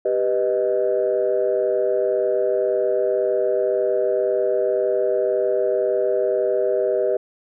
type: chord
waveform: sine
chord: G augmented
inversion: none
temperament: equal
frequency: 392 / 493.9 / 622.3 Hz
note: G4 / B4 / D#5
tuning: 0 / 0 / 0 cents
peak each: -21 dBFS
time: 0.05-7.17 s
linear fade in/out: 5 ms
effects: tanh soft clip ceiling -10 dBFS